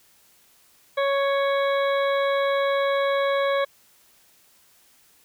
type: harmonic tone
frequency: 555 Hz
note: C#5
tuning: 2 cents sharp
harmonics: 1 / 2 / 3 / 4 / 6 / 7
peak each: -21 / -27 / -31 / -33 / -37 / -38 dBFS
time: 0.97-3.65 s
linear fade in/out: 10 ms
effects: white hiss -58 dBFS RMS until 5.24 s